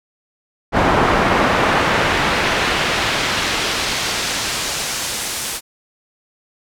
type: noise with band-pass filter sweep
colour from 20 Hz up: brown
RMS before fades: -18 dBFS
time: 0.72-5.61 s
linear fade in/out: 50 ms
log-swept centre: 1000 to 10000 Hz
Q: 0.76
effects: none